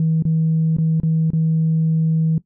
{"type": "tone with dropouts", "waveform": "sine", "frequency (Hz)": 160.5, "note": "E3", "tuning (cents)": -46, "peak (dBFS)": -13, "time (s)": [0, 2.38], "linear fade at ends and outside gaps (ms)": 2, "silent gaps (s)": [[0.224, 0.252], [0.767, 0.784], [1.001, 1.033], [1.304, 1.333]], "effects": ["noise-tail reverb RT60 0.1 s tail -18 dB re dry", "tanh soft clip ceiling -10 dBFS"]}